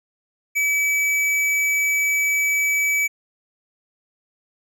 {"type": "tone with hard clipping", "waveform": "triangle", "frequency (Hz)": 2292, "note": "D7", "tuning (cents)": -43, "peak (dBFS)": -19, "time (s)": [0.55, 3.08], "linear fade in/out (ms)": 20, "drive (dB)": 18, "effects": []}